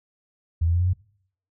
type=tone with pitch steps; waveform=sine; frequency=82.41 / 84.73 / 87.11 / 89.56 / 92.08 Hz; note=E2 / E2 / F2 / F2 / F#2; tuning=0 / +48 / -4 / +44 / -8 cents; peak=-18 dBFS; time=0.61-0.935 s; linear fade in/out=10 ms; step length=65 ms; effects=noise-tail reverb RT60 0.6 s tail -21 dB re dry